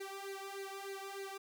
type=tone with flanger; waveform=sawtooth; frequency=392 Hz; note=G4; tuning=in tune; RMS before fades=-45 dBFS; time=0-1.38 s; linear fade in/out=10 ms; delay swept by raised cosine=0.45 to 1.75 ms; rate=3.3 Hz; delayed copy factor=+0.95; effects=none